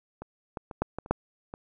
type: clicks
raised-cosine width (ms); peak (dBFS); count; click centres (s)
1; -25 / -20 / -25 / -11 / -19 / -29 / -8 / -24; 8; 0.22 / 0.572 / 0.712 / 0.82 / 0.986 / 1.061 / 1.11 / 1.539
effects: none